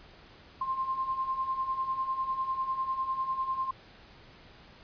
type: beating tone pair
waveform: sine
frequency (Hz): 1046.5 / 1056.5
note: C6 / C6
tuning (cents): 0 / +16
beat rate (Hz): 10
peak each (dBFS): -36 / -30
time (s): 0.61-3.71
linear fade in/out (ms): 5
effects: pink hiss -54 dBFS RMS until 4.83 s + resampled to 11025 Hz